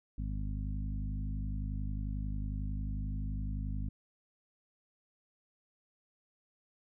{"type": "harmonic tone with a mistuned harmonic", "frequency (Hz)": 51.3, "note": "G#1", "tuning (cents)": -21, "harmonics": [1, 2, 3, 4, 5], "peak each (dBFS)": [-35, -41, -44, -45, -47], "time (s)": [0.18, 3.89], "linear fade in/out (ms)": 5, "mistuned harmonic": 1, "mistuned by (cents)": 17, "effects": []}